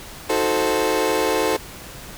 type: chord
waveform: 30% pulse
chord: D# diminished seventh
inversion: none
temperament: equal with one note detuned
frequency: 316.9 / 370 / 440 / 523.3 Hz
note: D#4 / F#4 / A4 / C5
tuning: +32 / 0 / 0 / 0 cents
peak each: -23 / -23 / -19 / -21 dBFS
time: 0.29-1.57 s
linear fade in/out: 10 ms
effects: pink hiss -38 dBFS RMS until 2.17 s